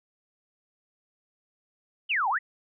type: exponential two-way sweep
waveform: sine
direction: down then up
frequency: 3175 to 744 to 2071 Hz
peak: -23 dBFS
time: 2.09-2.39 s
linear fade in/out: 20 ms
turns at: 2.29 s
effects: none